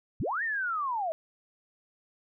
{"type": "linear two-way sweep", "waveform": "sine", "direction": "up then down", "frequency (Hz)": [46.25, 1877, 616], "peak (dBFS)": -28, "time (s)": [0.2, 1.12], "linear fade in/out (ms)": 0, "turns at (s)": 0.43, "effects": []}